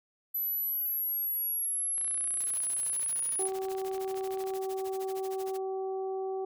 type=exponential sweep; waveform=sine; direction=down; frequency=11990 to 10280 Hz; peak=-29 dBFS; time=0.34-3.48 s; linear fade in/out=10 ms
type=click train; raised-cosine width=0.3 ms; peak=-33 dBFS; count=79; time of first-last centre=1.98-4.537 s; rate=30.5 Hz
type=noise with tremolo; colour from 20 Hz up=white; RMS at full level=-46 dBFS; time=2.39-5.58 s; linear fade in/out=20 ms; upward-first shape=sine; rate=13 Hz; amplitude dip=100%
type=harmonic tone; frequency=381.9 Hz; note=G4; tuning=45 cents flat; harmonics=1 / 2 / 3; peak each=-32 / -39 / -54 dBFS; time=3.39-6.45 s; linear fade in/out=5 ms
effects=none